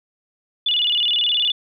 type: tone with vibrato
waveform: sine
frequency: 3176 Hz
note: G7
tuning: 22 cents sharp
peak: -16 dBFS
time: 0.66-1.52 s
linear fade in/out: 5 ms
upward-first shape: square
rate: 19 Hz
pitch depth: 160 cents each way
effects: none